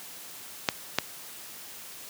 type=clicks; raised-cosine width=0.2 ms; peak=-4 dBFS; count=2; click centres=0.688 / 0.986 s; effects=white hiss -44 dBFS RMS until 2.09 s + high-pass 100 Hz 12 dB/octave